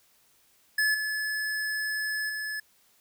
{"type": "tone with level steps", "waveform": "square", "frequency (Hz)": 1719, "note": "A6", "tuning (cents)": -41, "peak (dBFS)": [-23, -29, -32], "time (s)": [0.78, 2.6], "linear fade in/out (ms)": 5, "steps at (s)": [0.94, 2.29], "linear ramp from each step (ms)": 5, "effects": ["white hiss -64 dBFS RMS until 3 s"]}